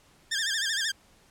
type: tone with vibrato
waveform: 15% pulse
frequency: 1700 Hz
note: G#6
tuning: 40 cents sharp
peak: -20 dBFS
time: 0.31-0.92 s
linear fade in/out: 10 ms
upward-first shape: sine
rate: 13 Hz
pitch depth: 130 cents each way
effects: pink hiss -60 dBFS RMS until 1.3 s + low-pass 11000 Hz 12 dB/octave